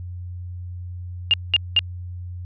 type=tone bursts; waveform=sine; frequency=2817 Hz; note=F7; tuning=14 cents sharp; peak=-12 dBFS; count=3; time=1.31-1.791 s; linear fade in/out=0 ms; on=27 ms; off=200 ms; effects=added 89 Hz sine -30 dBFS peak until 2.45 s + resampled to 11025 Hz